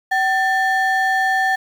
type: ring-modulated tone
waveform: triangle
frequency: 1273 Hz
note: D#6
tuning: 39 cents sharp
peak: -10 dBFS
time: 0.11-1.56 s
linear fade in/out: 10 ms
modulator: 509 Hz
effects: 7-bit